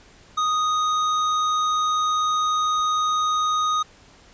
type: tone with hard clipping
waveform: sine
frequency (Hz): 1244.5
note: D#6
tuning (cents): 0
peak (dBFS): -21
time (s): 0.37-3.83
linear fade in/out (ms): 10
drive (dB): 12
effects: pink hiss -51 dBFS RMS until 4.33 s + resampled to 16000 Hz